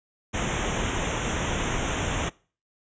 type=band-stop noise; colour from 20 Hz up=pink; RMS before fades=-27 dBFS; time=0.33-2.3 s; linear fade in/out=20 ms; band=3600 to 5900 Hz; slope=96 dB/octave; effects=noise-tail reverb RT60 0.4 s tail -23 dB re dry + resampled to 16000 Hz